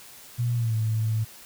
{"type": "tone with pitch glide", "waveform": "sine", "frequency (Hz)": [119.8, 110.49], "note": ["A#2", "A2"], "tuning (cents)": [48, 8], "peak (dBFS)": -22, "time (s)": [0.38, 1.25], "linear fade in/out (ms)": 20, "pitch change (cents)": -140, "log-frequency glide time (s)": [0.56, 0.74], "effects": ["white hiss -47 dBFS RMS until 1.45 s"]}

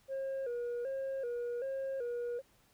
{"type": "tone with vibrato", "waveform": "sine", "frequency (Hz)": 508, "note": "B4", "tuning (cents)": 49, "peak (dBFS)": -32, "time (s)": [0.08, 2.42], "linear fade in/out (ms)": 50, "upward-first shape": "square", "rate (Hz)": 1.3, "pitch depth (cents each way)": 99, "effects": ["tanh soft clip ceiling -34 dBFS", "pink hiss -68 dBFS RMS until 2.73 s"]}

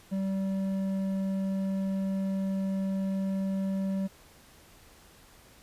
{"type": "tone with hard clipping", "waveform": "sine", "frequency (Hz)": 192.9, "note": "G3", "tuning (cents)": -28, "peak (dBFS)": -29, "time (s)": [0.11, 4.08], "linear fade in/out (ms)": 20, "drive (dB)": 6, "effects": ["pink hiss -56 dBFS RMS until 5.62 s", "resampled to 32000 Hz"]}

